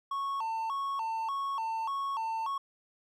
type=tone with vibrato; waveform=triangle; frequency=995 Hz; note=B5; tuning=13 cents sharp; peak=-29 dBFS; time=0.11-2.58 s; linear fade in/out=5 ms; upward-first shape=square; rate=1.7 Hz; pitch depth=180 cents each way; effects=none